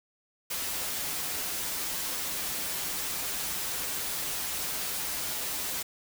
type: noise with comb filter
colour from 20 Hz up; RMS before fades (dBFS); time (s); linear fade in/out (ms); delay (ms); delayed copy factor
white; -33; 0.5-5.83; 10; 8.7; -0.6
effects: none